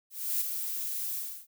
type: noise with ADSR envelope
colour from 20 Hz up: violet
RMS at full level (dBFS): -28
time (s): 0.1-1.47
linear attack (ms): 310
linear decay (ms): 9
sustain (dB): -6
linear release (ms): 320
effects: none

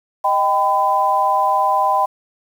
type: chord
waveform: sine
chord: Eb augmented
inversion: none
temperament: equal with one note detuned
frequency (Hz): 622.3 / 784 / 1007.4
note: Eb5 / G5 / B5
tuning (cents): 0 / 0 / +34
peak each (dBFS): -22 / -17 / -16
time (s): 0.24-2.06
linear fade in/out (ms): 10
effects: 7-bit

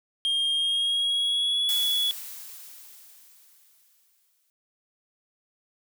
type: tone with pitch glide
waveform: triangle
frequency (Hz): 3222 to 3386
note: G7 to G#7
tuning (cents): +47 to +33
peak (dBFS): -21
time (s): 0.25-2.11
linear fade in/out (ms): 0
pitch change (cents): +86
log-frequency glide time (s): 0.54-1.64
type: noise with exponential decay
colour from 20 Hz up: blue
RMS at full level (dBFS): -31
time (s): 1.69-4.5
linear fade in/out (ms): 0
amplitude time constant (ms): 610
effects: none

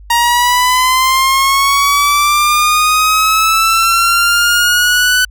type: linear sweep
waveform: sawtooth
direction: up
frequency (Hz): 937 to 1500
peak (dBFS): -5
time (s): 0.1-5.25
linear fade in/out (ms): 5
effects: added 50 Hz sine -33 dBFS peak until 5.3 s

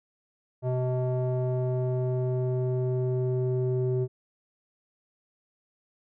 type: tone with low-pass filter sweep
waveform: square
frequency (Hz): 126.9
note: B2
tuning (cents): +47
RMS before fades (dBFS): -27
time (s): 0.62-4.08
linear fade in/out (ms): 50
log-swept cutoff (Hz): 650 to 410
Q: 2.7
effects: none

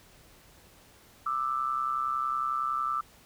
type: tone pair together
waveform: sine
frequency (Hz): 1187.6 / 1318.5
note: D6 / E6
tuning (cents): +19 / 0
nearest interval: major second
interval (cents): 181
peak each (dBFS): -30 / -30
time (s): 1.26-3.01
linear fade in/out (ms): 5
effects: pink hiss -57 dBFS RMS until 3.25 s

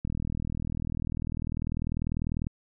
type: click train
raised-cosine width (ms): 5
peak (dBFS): -19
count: 98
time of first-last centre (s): 0.05-2.469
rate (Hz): 40.1
effects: none

